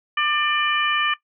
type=harmonic tone; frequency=596 Hz; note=D5; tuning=25 cents sharp; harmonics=2 / 3 / 4 / 5; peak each=-22 / -24 / -25 / -26 dBFS; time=0.17-1.14 s; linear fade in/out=5 ms; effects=noise-tail reverb RT60 0.1 s tail -17 dB re dry